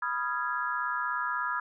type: chord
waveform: sine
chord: F half-diminished seventh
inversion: second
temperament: equal with one note detuned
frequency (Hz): 987.8 / 1244.5 / 1380.9 / 1661.2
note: Cb6 / Eb6 / F6 / Ab6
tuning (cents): 0 / 0 / -20 / 0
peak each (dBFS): -34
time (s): 0.02-1.6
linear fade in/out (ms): 5
effects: none